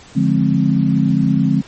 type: chord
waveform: sine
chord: D half-diminished seventh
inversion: none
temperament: just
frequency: 146.83 / 176.2 / 211.4 / 264.3 Hz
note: D3 / F3 / Ab3 / C4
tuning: 0 / +16 / +31 / +18 cents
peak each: -17 dBFS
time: 0.15-1.62 s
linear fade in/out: 20 ms
effects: pink hiss -41 dBFS RMS until 1.67 s + MP3 32 kbps